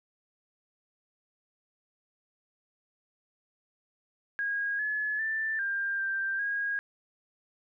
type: tone with pitch steps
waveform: sine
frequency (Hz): 1637 / 1708 / 1771 / 1595 / 1577 / 1637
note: G#6 / G#6 / A6 / G6 / G6 / G#6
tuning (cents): -25 / +48 / +11 / +30 / +10 / -25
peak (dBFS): -28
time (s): 4.39-6.79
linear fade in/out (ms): 0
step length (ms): 400
effects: none